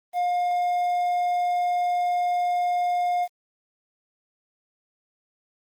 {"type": "tone with quantisation", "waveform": "triangle", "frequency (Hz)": 711, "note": "F5", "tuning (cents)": 31, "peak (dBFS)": -19, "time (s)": [0.13, 3.28], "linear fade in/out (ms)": 50, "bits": 8, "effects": ["Opus 24 kbps"]}